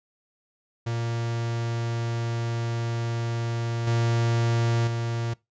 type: tone with level steps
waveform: 45% pulse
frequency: 116.54 Hz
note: A#2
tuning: in tune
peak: -26 / -21 / -26 dBFS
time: 0.86-5.34 s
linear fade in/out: 10 ms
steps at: 3.87 / 4.87 s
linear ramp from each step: 5 ms
effects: noise-tail reverb RT60 0.2 s tail -22 dB re dry + resampled to 16000 Hz